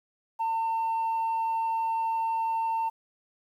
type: tone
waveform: sine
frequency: 903 Hz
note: A5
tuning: 45 cents sharp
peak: -23 dBFS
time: 0.39-2.9 s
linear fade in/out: 20 ms
effects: tanh soft clip ceiling -24 dBFS + 10-bit